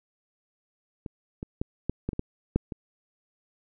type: clicks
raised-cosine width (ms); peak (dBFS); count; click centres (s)
3; -23 / -21 / -15 / -13 / -15 / -22 / -15 / -9 / -21; 9; 1.062 / 1.429 / 1.615 / 1.896 / 2.09 / 2.132 / 2.194 / 2.56 / 2.722
effects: none